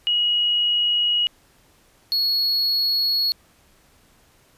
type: tone pair in turn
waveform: sine / triangle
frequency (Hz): 2900 / 4345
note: F#7 / C#8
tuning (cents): -35 / -35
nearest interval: perfect fifth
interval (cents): 700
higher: second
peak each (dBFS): -17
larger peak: neither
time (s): 0.07-1.27 / 2.12-3.32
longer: neither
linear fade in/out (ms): 0
effects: pink hiss -57 dBFS RMS until 4.57 s + resampled to 32000 Hz